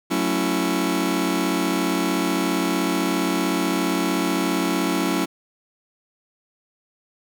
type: chord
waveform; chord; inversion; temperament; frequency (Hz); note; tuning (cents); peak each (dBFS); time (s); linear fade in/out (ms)
sawtooth; F# minor seventh; none; just; 185 / 222 / 277.5 / 333; F#3 / A3 / C#4 / E4; 0 / +16 / +2 / +18; -22 / -25 / -20 / -20; 0.1-5.26; 20
effects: none